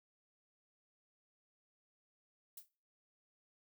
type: noise with exponential decay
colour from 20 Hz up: violet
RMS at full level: -45 dBFS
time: 2.57-2.69 s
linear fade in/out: 5 ms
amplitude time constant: 25 ms
effects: noise-tail reverb RT60 0.4 s tail -22 dB re dry